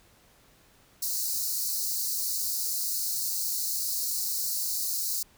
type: high-pass noise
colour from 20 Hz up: white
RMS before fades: -30 dBFS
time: 1.02-5.23 s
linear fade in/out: 5 ms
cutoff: 4100 Hz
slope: 96 dB/octave
effects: pink hiss -60 dBFS RMS until 5.37 s